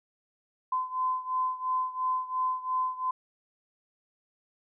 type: beating tone pair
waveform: sine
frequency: 1023 / 1025.9 Hz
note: C6 / C6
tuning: -39 / -34 cents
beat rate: 2.9 Hz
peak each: -29 / -32 dBFS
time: 0.72-3.11 s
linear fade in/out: 5 ms
effects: none